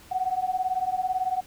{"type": "beating tone pair", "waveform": "sine", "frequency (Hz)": [736, 754], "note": ["F#5", "F#5"], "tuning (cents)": [-9, 32], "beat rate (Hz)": 18, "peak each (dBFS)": -27, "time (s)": [0.11, 1.41], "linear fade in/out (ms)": 10, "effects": ["pink hiss -51 dBFS RMS until 1.46 s"]}